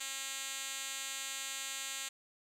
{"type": "tone with band-pass filter", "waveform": "5% pulse", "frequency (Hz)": 270, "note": "C#4", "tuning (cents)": -45, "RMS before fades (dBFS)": -41, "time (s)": [0, 2.09], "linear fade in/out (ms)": 10, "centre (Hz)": 6300, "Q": 1.6, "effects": []}